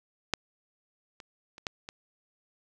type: clicks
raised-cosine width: 0.2 ms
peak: -8 / -28 / -29 / -14 / -23 dBFS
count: 5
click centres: 0.337 / 1.202 / 1.581 / 1.668 / 1.889 s
effects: none